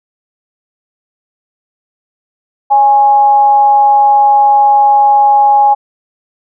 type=tone with frequency modulation; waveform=sine; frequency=827 Hz; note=G#5; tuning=8 cents flat; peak=-4 dBFS; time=2.7-5.75 s; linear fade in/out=20 ms; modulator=262 Hz; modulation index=0.2; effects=none